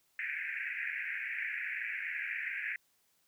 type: band-pass noise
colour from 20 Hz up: pink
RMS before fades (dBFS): -38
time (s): 0.19-2.76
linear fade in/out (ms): 2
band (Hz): 1600 to 2500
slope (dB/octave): 96
effects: white hiss -73 dBFS RMS until 3.27 s